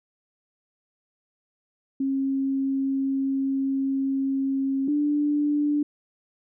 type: tone pair in turn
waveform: sine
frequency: 270.5 / 293.8 Hz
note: C#4 / D4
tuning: -42 / +1 cents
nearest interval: minor second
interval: 143 cents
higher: second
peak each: -22 / -20 dBFS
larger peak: second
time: 2-4.88 / 4.88-5.83 s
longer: first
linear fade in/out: 5 ms
effects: none